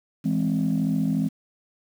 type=chord; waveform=sine; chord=E augmented; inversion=none; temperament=equal; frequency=164.81 / 207.7 / 261.6 Hz; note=E3 / G#3 / B#3; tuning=0 / 0 / 0 cents; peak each=-24 dBFS; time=0.24-1.29 s; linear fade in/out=20 ms; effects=tanh soft clip ceiling -15 dBFS + 8-bit